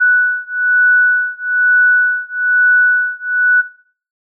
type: beating tone pair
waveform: sine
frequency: 1480 / 1481.1 Hz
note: F#6 / F#6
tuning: 0 / +1 cents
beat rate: 1.1 Hz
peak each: -13 dBFS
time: 0-3.62 s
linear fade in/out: 20 ms
effects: noise-tail reverb RT60 0.5 s tail -17 dB re dry